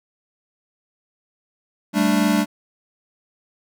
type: chord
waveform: square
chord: G suspended second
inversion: none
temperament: equal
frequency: 196 / 220 / 293.7 Hz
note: G3 / A3 / D4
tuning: 0 / 0 / 0 cents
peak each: -21 dBFS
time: 1.93-2.46 s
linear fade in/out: 50 ms
effects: none